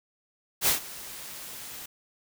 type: noise with ADSR envelope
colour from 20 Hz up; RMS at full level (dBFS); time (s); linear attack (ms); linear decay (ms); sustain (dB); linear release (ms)
white; -21; 0.61-1.86; 64; 120; -20; 6
effects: none